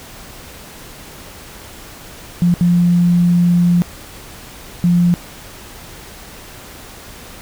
sine tone bursts at uneven times, 174.61 Hz, F3, in tune, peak -9 dBFS, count 3, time 2.42-2.54 / 2.61-3.82 / 4.84-5.14 s, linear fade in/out 0 ms, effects pink hiss -36 dBFS RMS until 7.41 s

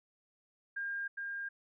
sine tone with echo, 1608 Hz, G6, 44 cents sharp, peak -35 dBFS, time 0.76-1.08 s, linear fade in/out 10 ms, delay 410 ms, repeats 1, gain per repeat -2 dB, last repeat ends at 1.49 s, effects none

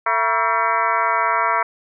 harmonic tone with a mistuned harmonic, 224.9 Hz, A3, 38 cents sharp, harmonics 2 / 3 / 4 / 5 / 6 / 7 / 8 / 9 / 10, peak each -33 / -25 / -21 / -22 / -22 / -28 / -30 / -28 / -29 dBFS, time 0.06-1.63 s, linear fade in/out 5 ms, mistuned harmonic 4, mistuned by +110 cents, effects none

